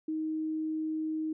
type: tone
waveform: sine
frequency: 313.9 Hz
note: D#4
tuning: 15 cents sharp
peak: -30 dBFS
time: 0.08-1.33 s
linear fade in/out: 5 ms
effects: none